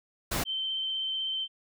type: noise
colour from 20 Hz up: pink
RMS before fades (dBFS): -30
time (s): 0.31-0.44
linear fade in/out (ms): 10
type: tone with vibrato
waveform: sine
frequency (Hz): 3103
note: G7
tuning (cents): -18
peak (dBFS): -29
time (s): 0.45-1.48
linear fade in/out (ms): 50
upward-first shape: triangle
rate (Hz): 16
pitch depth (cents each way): 20
effects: none